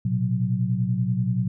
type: tone cluster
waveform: sine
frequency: 116.4 / 126.8 / 183.8 Hz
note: A#2 / B2 / F#3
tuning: -2 / +46 / -11 cents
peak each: -25 dBFS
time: 0.05-1.48 s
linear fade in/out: 5 ms
effects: none